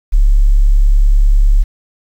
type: tone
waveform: sine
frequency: 35.15 Hz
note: C#1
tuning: 25 cents sharp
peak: -5 dBFS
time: 0.12-1.64 s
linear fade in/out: 20 ms
effects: 7-bit